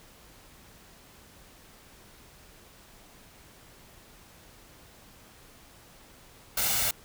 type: noise with comb filter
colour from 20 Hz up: white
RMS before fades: -27 dBFS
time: 6.57-6.91 s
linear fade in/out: 5 ms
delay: 1.4 ms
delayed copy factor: +0.55
effects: pink hiss -54 dBFS RMS until 7.04 s